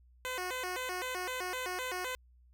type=tone with vibrato; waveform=10% pulse; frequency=430.5 Hz; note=A4; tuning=38 cents flat; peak=-27 dBFS; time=0.25-2.15 s; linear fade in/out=0 ms; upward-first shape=square; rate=3.9 Hz; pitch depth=290 cents each way; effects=added 61 Hz sine -59 dBFS peak until 2.53 s